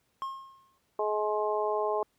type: tone with exponential decay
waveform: triangle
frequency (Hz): 1074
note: C6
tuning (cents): +45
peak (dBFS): -28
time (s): 0.22-0.78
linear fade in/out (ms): 0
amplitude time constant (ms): 120
type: harmonic tone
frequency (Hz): 211.6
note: G#3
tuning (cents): +33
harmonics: 2 / 3 / 4 / 5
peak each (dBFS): -30 / -32 / -33 / -34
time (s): 0.99-2.03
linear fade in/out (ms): 2
effects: pink hiss -73 dBFS RMS until 2.18 s + high-pass 60 Hz 12 dB/octave